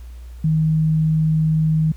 sine tone, 157.6 Hz, D#3, 23 cents sharp, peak -14 dBFS, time 0.44-1.92 s, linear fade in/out 5 ms, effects added 60 Hz sine -33 dBFS peak until 1.96 s + pink hiss -54 dBFS RMS until 1.96 s

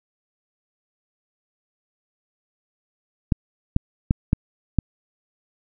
clicks, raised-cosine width 5 ms, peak -4 dBFS, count 5, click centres 3.322 / 3.764 / 4.109 / 4.331 / 4.787 s, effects none

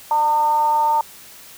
sine tone with frequency modulation, 907 Hz, A#5, 48 cents flat, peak -14 dBFS, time 0.11-1.01 s, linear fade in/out 2 ms, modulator 311 Hz, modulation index 0.32, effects white hiss -42 dBFS RMS until 1.57 s

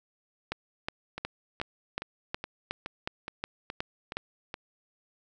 two click trains, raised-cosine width 0.3 ms, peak -20 / -15 dBFS, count 9 / 11, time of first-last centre 1.18-4.541 / 0.52-4.17 s, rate 2.38 / 2.74 Hz, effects none

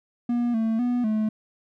triangle tone with pitch steps, 239.8 / 223.5 / 244.7 / 216.1 Hz, A#3 / A3 / B3 / A3, +49 / +27 / -16 / -31 cents, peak -19 dBFS, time 0.29-1.29 s, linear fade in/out 5 ms, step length 250 ms, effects none

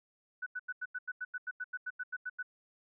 sine tone bursts, 1491 Hz, F#6, 13 cents sharp, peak -35 dBFS, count 16, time 0.42-2.429 s, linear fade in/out 10 ms, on 44 ms, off 87 ms, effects none

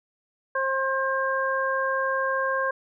harmonic tone, 533 Hz, C5, 32 cents sharp, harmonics 1 / 2 / 3, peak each -27 / -27 / -27 dBFS, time 0.55-2.71 s, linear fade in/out 5 ms, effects none

